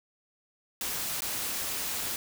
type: noise with dropouts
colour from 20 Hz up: white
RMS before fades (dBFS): -33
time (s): 0.81-2.16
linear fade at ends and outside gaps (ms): 1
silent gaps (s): 1.206-1.22
effects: none